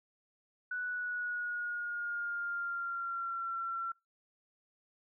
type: tone with pitch glide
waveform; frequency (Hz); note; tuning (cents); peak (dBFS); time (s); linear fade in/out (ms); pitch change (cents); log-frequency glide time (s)
sine; 1480 to 1357.2; F#6 to F6; 0 to -50; -34; 0.71-3.92; 5; -150; 0.82-3.49
effects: noise-tail reverb RT60 0.2 s tail -24 dB re dry